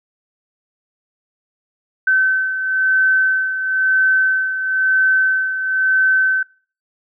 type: beating tone pair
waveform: sine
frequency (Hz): 1532 / 1533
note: G6 / G6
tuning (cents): -40 / -39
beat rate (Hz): 1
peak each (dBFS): -14 / -21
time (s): 2.07-6.43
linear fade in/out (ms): 5
effects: noise-tail reverb RT60 0.4 s tail -22 dB re dry